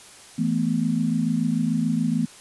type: chord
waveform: sine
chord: E suspended fourth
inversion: none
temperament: equal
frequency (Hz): 164.81 / 220 / 246.9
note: E3 / A3 / B3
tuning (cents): 0 / 0 / 0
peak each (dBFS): -25 / -24 / -24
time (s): 0.38-2.26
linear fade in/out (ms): 10
effects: white hiss -46 dBFS RMS until 2.4 s + resampled to 24000 Hz